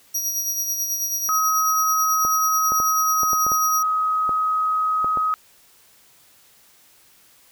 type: tone with tremolo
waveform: sawtooth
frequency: 5750 Hz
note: F8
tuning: 50 cents sharp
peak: -18 dBFS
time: 0.14-3.83 s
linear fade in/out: 10 ms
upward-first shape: sine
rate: 9.2 Hz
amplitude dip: 45%
type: tone with pitch glide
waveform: sine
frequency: 1273 to 1264.2 Hz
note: D#6 to D#6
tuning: +39 to +27 cents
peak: -18 dBFS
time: 1.29-5.34 s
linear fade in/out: 0 ms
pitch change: -12 cents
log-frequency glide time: 2.86-3.41 s
type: clicks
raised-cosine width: 1 ms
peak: -16 dBFS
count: 10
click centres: 2.25 / 2.72 / 2.801 / 3.233 / 3.332 / 3.466 / 3.518 / 4.293 / 5.045 / 5.173 s
effects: white hiss -54 dBFS RMS until 7.51 s